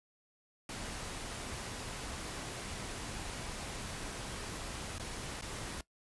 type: noise with dropouts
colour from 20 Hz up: pink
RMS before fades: -42 dBFS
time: 0.69-5.81 s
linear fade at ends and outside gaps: 2 ms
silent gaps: 4.983-4.996 / 5.412-5.422 s
effects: noise-tail reverb RT60 0.1 s tail -19 dB re dry + resampled to 24000 Hz